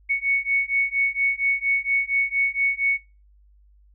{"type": "beating tone pair", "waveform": "sine", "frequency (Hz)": [2217, 2221.3], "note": ["C#7", "C#7"], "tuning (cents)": [0, 3], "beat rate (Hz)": 4.3, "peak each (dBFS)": -23, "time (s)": [0.09, 2.98], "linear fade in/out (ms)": 20, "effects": ["noise-tail reverb RT60 0.3 s tail -23 dB re dry", "added 50 Hz sine -52 dBFS peak until 3.94 s"]}